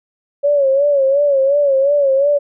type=tone with vibrato; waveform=sine; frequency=558 Hz; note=C#5; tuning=11 cents sharp; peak=-10 dBFS; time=0.43-2.39 s; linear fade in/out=20 ms; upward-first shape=sine; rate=2.8 Hz; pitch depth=80 cents each way; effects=none